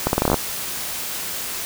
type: accelerating click train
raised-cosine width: 1 ms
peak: -3 dBFS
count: 10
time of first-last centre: 0.07-0.343 s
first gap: 61 ms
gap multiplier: 0.81
effects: white hiss -28 dBFS RMS until 1.65 s